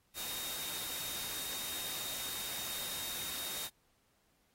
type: tone in noise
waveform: sine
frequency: 3713 Hz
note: A#7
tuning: 8 cents flat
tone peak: -44 dBFS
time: 0.14-3.7 s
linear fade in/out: 50 ms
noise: white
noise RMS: -41 dBFS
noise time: 0.14-3.7 s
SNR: -6 dB
effects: pink hiss -74 dBFS RMS until 4.54 s + AAC 48 kbps

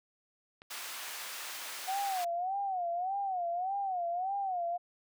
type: click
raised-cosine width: 0.3 ms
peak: -34 dBFS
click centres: 0.619 s
type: high-pass noise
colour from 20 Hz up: pink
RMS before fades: -42 dBFS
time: 0.7-2.25 s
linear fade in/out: 10 ms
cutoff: 1100 Hz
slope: 12 dB/octave
type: tone with vibrato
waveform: sine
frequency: 740 Hz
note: F#5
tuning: in tune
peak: -31 dBFS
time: 1.87-4.78 s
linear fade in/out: 20 ms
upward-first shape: sine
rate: 1.7 Hz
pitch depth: 140 cents each way
effects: none

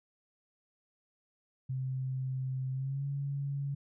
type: tone with pitch glide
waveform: sine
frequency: 130.81 to 140.2 Hz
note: C3 to C#3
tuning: 0 to +20 cents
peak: -32 dBFS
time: 1.69-3.75 s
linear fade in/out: 10 ms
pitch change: +120 cents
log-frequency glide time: 2.72-3.05 s
effects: none

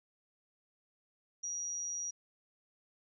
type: tone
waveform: sine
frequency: 5760 Hz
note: F#8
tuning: 47 cents flat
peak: -36 dBFS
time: 1.43-2.11 s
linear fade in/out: 10 ms
effects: none

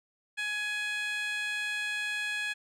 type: tone with high-pass filter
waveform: 15% pulse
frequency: 838 Hz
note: G#5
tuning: 15 cents sharp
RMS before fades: -33 dBFS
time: 0.37-2.54 s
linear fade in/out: 20 ms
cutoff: 1900 Hz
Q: 2.4
effects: low-pass 9000 Hz 12 dB/octave

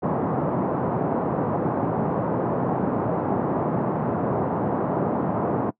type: band-pass noise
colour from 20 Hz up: pink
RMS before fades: -24 dBFS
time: 0.02-5.71 s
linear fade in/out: 20 ms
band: 130 to 1000 Hz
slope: 24 dB/octave
effects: noise-tail reverb RT60 0.1 s tail -22 dB re dry

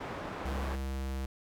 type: low-pass noise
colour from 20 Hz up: white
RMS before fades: -40 dBFS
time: 0-0.76 s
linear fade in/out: 10 ms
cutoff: 1100 Hz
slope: 12 dB/octave
type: tone with pitch glide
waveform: square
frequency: 67 to 66.54 Hz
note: C2 to C2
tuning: +42 to +30 cents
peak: -34 dBFS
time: 0.45-1.26 s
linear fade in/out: 5 ms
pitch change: -12 cents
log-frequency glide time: 0.63-1.13 s
effects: none

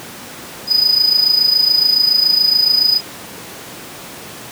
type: tone with amplitude modulation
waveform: triangle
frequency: 4978 Hz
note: D#8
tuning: in tune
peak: -6 dBFS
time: 0.67-3.01 s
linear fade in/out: 50 ms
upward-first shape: sine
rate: 27.1 Hz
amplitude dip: 70%
effects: pink hiss -32 dBFS RMS until 4.51 s + high-pass 150 Hz 12 dB/octave

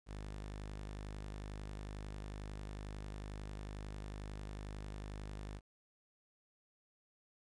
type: tone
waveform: sawtooth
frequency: 51.1 Hz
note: G#1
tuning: 27 cents flat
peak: -40 dBFS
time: 0.06-5.61 s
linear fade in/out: 50 ms
effects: resampled to 22050 Hz + 12-bit

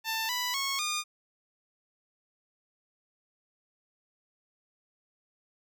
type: tone with pitch steps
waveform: 10% pulse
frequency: 891 / 988.6 / 1096.9 / 1217.1 Hz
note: A5 / B5 / C#6 / D#6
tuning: +22 / +1 / -19 / -39 cents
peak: -21 dBFS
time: 0.04-1.04 s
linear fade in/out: 50 ms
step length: 250 ms
effects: none

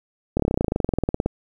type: slowing click train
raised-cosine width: 2 ms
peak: -7 dBFS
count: 23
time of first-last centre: 0.37-1.26 s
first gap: 26 ms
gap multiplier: 1.04
effects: 8-bit

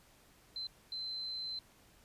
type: tone bursts at uneven times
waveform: sine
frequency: 4079 Hz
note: C8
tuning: 45 cents flat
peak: -38 dBFS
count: 2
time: 0.56-0.67 / 0.92-1.59 s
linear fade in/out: 2 ms
effects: pink hiss -64 dBFS RMS until 2.04 s + resampled to 32000 Hz

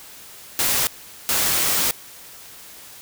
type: noise bursts at uneven times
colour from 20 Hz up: white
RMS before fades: -20 dBFS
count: 2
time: 0.59-0.87 / 1.29-1.91 s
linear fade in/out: 0 ms
effects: white hiss -42 dBFS RMS until 3.01 s

